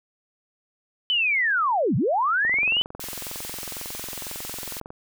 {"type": "linear two-way sweep", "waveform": "sine", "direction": "down then up", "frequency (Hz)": [3058, 103.83, 3058], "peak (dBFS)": -19, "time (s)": [1.1, 2.82], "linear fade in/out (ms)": 0, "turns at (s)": 1.96}
{"type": "click train", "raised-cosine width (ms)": 1, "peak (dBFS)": -23, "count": 55, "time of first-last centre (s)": [2.45, 4.905], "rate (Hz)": 22}
{"type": "high-pass noise", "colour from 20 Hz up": "white", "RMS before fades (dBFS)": -35, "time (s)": [3, 4.8], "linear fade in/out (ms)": 2, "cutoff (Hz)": 1400, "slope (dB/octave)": 12}
{"effects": []}